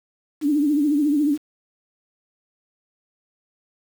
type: tone with vibrato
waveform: sine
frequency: 293.7 Hz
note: D4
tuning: in tune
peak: -16 dBFS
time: 0.41-1.38 s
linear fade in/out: 50 ms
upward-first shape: triangle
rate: 14 Hz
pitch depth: 110 cents each way
effects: 7-bit